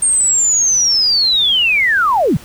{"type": "linear sweep", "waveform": "sine", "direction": "down", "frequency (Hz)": [8730, 103.83], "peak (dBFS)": -10, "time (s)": [0.02, 2.37], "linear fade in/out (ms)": 5, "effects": ["pink hiss -38 dBFS RMS until 2.44 s"]}